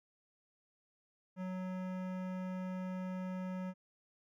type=tone with hard clipping; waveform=sine; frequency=185 Hz; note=F#3; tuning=in tune; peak=-40 dBFS; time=1.36-3.74 s; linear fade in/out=50 ms; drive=17 dB; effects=none